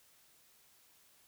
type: silence
effects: white hiss -66 dBFS RMS until 1.27 s